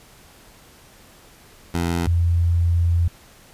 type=tone pair in turn; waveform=15% pulse / sine; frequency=85.4 / 85.4 Hz; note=F2 / F2; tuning=-38 / -38 cents; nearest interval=unison; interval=0 cents; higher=neither; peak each=-14 / -15 dBFS; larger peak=first; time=1.74-2.07 / 2.07-3.08 s; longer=second; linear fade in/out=5 ms; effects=pink hiss -49 dBFS RMS until 3.53 s + resampled to 32000 Hz